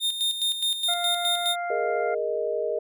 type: tone with tremolo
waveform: 45% pulse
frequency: 3652 Hz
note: A#7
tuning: 36 cents flat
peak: -22 dBFS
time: 0-1.56 s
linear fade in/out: 50 ms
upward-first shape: square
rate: 4.8 Hz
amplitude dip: 60%
type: harmonic tone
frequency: 698.5 Hz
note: F5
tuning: in tune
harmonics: 1 / 2 / 3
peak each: -28 / -34 / -38 dBFS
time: 0.88-2.15 s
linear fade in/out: 10 ms
type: chord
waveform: sine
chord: Ab suspended second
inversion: none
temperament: just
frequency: 415.3 / 467.2 / 623 Hz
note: Ab4 / Bb4 / Eb5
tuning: 0 / +4 / +2 cents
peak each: -30 / -28 / -28 dBFS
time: 1.7-2.79 s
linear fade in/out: 5 ms
effects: none